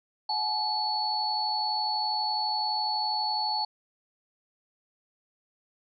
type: tone cluster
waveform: sine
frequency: 745 / 857 / 4417 Hz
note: F#5 / A5 / C#8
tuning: +12 / -46 / -7 cents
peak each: -37 / -29 / -29 dBFS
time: 0.29-3.65 s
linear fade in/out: 5 ms
effects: none